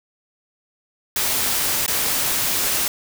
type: noise with dropouts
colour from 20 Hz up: white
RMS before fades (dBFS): -21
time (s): 1.16-2.88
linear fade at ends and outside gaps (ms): 2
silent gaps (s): 1.863-1.879
effects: none